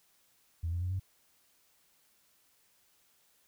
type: tone with pitch steps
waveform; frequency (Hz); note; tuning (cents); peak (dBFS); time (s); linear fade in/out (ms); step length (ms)
sine; 83.3 / 86.84 / 90.53 / 94.37; E2 / F2 / F#2 / F#2; +19 / -9 / -37 / +35; -30; 0.63-0.998; 10; 92
effects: tanh soft clip ceiling -26 dBFS + white hiss -69 dBFS RMS until 3.47 s